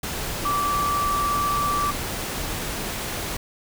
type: tone in noise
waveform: sine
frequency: 1162 Hz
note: D6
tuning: 19 cents flat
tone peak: -21 dBFS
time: 0.45-1.91 s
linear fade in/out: 5 ms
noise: pink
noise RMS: -29 dBFS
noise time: 0.03-3.37 s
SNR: +5 dB
effects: none